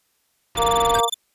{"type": "low-pass noise", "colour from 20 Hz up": "pink", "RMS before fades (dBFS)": -30, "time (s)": [0.55, 1.01], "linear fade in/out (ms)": 5, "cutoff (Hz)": 3600, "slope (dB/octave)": 24}
{"type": "harmonic tone", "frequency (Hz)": 233.1, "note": "A#3", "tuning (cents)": 0, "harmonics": [2, 3, 4, 5], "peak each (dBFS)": [-22, -22, -22, -22], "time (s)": [0.56, 1.1], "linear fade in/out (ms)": 50}
{"type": "tone bursts", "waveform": "sawtooth", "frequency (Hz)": 3520, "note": "A7", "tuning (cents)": 0, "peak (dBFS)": -18, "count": 13, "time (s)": [0.57, 1.143], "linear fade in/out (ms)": 5, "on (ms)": 21, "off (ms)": 25}
{"type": "tone with exponential decay", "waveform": "square", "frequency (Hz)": 1580, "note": "G6", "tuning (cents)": 13, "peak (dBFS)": -22, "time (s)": [0.95, 1.06], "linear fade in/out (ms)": 2, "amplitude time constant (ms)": 23}
{"effects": ["white hiss -67 dBFS RMS until 1.34 s", "resampled to 32000 Hz"]}